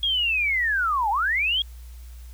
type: linear two-way sweep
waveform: sine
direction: down then up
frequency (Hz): 3322 to 785 to 3322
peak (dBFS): -20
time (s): 0.03-1.62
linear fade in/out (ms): 2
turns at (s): 1.1
effects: added 60 Hz sine -38 dBFS peak until 2.33 s + white hiss -55 dBFS RMS until 2.33 s